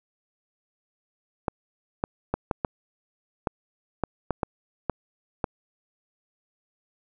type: clicks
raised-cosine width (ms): 1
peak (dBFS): -10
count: 11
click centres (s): 1.482 / 2.039 / 2.34 / 2.512 / 2.648 / 3.472 / 4.037 / 4.307 / 4.432 / 4.897 / 5.442
effects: none